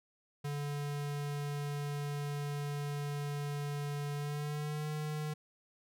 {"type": "tone with pitch glide", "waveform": "square", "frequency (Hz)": [144.7, 151.98], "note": ["D3", "D#3"], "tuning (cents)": [-25, -40], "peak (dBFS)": -36, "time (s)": [0.44, 5.34], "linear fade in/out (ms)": 10, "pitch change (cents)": 85, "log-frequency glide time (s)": [4.15, 4.89], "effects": []}